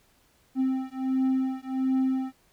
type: beating tone pair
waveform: triangle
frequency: 261.6 / 263 Hz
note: C4 / C4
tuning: 0 / +9 cents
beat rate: 1.4 Hz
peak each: -25 dBFS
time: 0.55-2.33 s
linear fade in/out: 50 ms
effects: pink hiss -64 dBFS RMS until 2.52 s